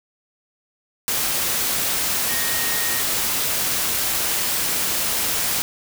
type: tone in noise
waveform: sine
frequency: 1864 Hz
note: A#6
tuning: 1 cent flat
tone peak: -29 dBFS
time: 2.29-3.01 s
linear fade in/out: 0 ms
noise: white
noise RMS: -22 dBFS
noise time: 1.08-5.62 s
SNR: -10 dB
effects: none